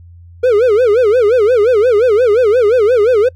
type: tone with vibrato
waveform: triangle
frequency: 457 Hz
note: A#4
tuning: 34 cents flat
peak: -5 dBFS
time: 0.43-3.29 s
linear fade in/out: 10 ms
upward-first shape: sine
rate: 5.7 Hz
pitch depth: 210 cents each way
effects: noise-tail reverb RT60 0.1 s tail -26 dB re dry + added 86 Hz sine -35 dBFS peak until 3.35 s